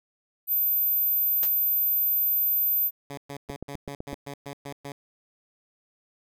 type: tone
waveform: sine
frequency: 13730 Hz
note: A9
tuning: 44 cents flat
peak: -21 dBFS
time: 0.47-2.91 s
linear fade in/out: 50 ms
type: noise with exponential decay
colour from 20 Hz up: white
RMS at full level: -30 dBFS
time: 1.43-1.53 s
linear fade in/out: 0 ms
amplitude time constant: 21 ms
type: tone bursts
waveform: 10% pulse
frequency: 141.2 Hz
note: C#3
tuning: 32 cents sharp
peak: -27 dBFS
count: 10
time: 3.1-4.92 s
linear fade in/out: 2 ms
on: 74 ms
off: 120 ms
type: click train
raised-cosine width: 2 ms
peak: -21 dBFS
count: 6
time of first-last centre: 3.5-4.131 s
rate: 7.93 Hz
effects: none